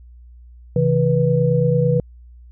sine tone cluster, 133.5 / 162.5 / 489 Hz, C3 / E3 / B4, +35 / -24 / -17 cents, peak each -18 dBFS, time 0.76-2 s, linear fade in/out 2 ms, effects added 60 Hz sine -40 dBFS peak until 2.51 s

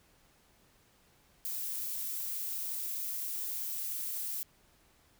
violet noise, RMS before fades -37 dBFS, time 1.45-4.43 s, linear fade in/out 0 ms, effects pink hiss -66 dBFS RMS until 5.19 s

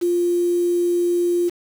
sine tone with quantisation, 349.2 Hz, F4, in tune, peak -16 dBFS, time 0.01-1.5 s, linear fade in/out 20 ms, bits 6, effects none

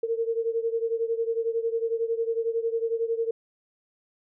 sine beating tone pair, 454.4 / 465.4 Hz, A#4 / A#4, -44 / -3 cents, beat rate 11 Hz, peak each -26 / -29 dBFS, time 0.03-3.31 s, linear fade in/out 5 ms, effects none

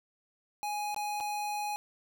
square tone with dropouts, 832 Hz, G#5, 3 cents sharp, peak -33 dBFS, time 0.63-1.76 s, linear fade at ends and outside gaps 0 ms, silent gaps 0.945-0.963 / 1.202-1.207 s, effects 11-bit

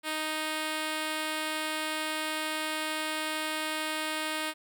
5% pulse tone, 311.1 Hz, D#4, in tune, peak -19 dBFS, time 0.03-4.54 s, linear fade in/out 50 ms, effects none

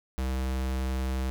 square tone, 65.1 Hz, C2, 8 cents flat, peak -28 dBFS, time 0.18-1.3 s, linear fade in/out 0 ms, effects none

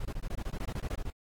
brown noise bursts, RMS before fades -34 dBFS, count 15, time 0-1.103 s, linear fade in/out 5 ms, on 53 ms, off 22 ms, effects AAC 64 kbps

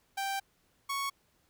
sawtooth tone pair in turn, 784 / 1108.7 Hz, G5 / C#6, 0 / 0 cents, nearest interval tritone, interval 600 cents, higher second, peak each -28 dBFS, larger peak neither, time 0.17-0.4 / 0.89-1.1 s, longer first, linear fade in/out 10 ms, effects pink hiss -71 dBFS RMS until 1.49 s

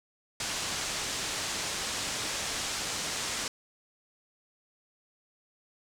white low-pass noise, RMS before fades -34 dBFS, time 0.4-3.48 s, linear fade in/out 2 ms, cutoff 7800 Hz, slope 24 dB/octave, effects none

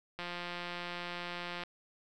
click train, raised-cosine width 0.3 ms, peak -24 dBFS, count 254, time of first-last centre 0.19-1.636 s, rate 175 Hz, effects none

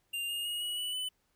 square tone with pitch steps, 2794 / 2835 / 2876 / 2918 / 2960 / 3003 Hz, F7 / F7 / F#7 / F#7 / F#7 / F#7, 0 / +25 / -50 / -25 / 0 / +25 cents, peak -34 dBFS, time 0.13-1.09 s, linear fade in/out 10 ms, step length 160 ms, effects pink hiss -75 dBFS RMS until 1.35 s

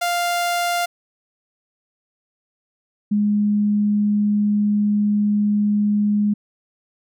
sawtooth / sine tone pair in turn, 698 / 207.5 Hz, F5 / G#3, -1 / -1 cents, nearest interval octave + major sixth, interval 2100 cents, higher first, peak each -15 dBFS, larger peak neither, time 0.01-0.86 / 3.11-6.34 s, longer second, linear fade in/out 10 ms, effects none

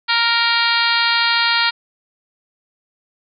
harmonic tone, 466.2 Hz, A#4, in tune, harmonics 2 / 3 / 4 / 5 / 6 / 7 / 8 / 9 / 10, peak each -22 / -20 / -22 / -23 / -25 / -24 / -24 / -21 / -26 dBFS, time 0.08-1.71 s, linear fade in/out 20 ms, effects none

